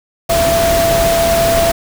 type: tone in noise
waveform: sine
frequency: 671 Hz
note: E5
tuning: 31 cents sharp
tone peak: -11 dBFS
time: 0.29-1.72 s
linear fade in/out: 10 ms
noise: pink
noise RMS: -17 dBFS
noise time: 0.29-1.72 s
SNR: +3 dB
effects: none